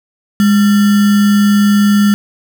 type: tone with sample-and-hold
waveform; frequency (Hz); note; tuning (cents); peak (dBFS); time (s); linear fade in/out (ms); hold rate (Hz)
sine; 205.1; G#3; -21; -6; 0.4-2.14; 0; 1575
effects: none